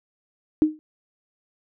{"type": "tone with exponential decay", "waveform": "sine", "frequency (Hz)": 308.7, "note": "D#4", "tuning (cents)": -14, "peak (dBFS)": -10, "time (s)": [0.62, 0.79], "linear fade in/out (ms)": 0, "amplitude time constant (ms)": 36, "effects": []}